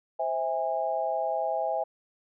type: chord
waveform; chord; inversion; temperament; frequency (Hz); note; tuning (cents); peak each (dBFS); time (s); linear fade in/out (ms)
sine; C augmented; none; just; 523.3 / 654.1 / 817.6; C5 / E5 / G#5; 0 / -14 / -27; -33 / -29 / -30; 0.19-1.84; 10
effects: none